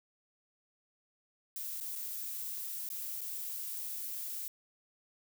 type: noise with dropouts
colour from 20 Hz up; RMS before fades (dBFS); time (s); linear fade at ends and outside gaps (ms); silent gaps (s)
violet; -40; 1.56-4.48; 1; 1.802-1.809 / 1.955-1.959 / 2.889-2.901 / 3.209-3.214
effects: none